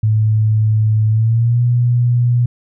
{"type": "tone with pitch glide", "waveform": "sine", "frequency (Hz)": [108.6, 121.2], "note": ["A2", "B2"], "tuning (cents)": [-22, -32], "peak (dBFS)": -10, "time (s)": [0.03, 2.46], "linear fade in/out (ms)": 5, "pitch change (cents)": 190, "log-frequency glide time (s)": [1.09, 1.62], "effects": []}